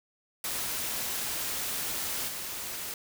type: noise with level steps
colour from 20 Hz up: white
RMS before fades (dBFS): -33 / -37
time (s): 0.44-2.94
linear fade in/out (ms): 2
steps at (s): 2.28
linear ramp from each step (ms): 5
effects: none